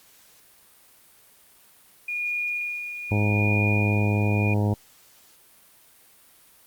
sine tone with tremolo, 2436 Hz, D#7, 37 cents flat, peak -24 dBFS, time 2.08-4.54 s, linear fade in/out 5 ms, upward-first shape sine, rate 0.83 Hz, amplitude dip 60%
harmonic tone, 103.83 Hz, G#2, in tune, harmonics 1 / 2 / 3 / 4 / 5 / 6 / 7 / 8 / 9, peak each -21 / -27 / -31 / -33 / -35 / -37 / -38 / -39 / -40 dBFS, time 3.11-4.74 s, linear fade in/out 5 ms
effects white hiss -55 dBFS RMS until 6.66 s + Opus 48 kbps

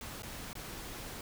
pink noise with dropouts, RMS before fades -44 dBFS, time 0.01-1.21 s, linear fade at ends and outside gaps 1 ms, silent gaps 0.222-0.232 / 0.531-0.553 s, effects none

